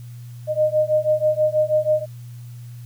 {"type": "beating tone pair", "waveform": "sine", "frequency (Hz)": [611, 617.2], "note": ["D#5", "D#5"], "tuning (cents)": [-32, -14], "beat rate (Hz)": 6.2, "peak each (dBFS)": -19, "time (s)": [0.47, 2.06], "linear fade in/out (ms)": 50, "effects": ["added 120 Hz sine -34 dBFS peak until 2.85 s", "white hiss -54 dBFS RMS until 2.85 s"]}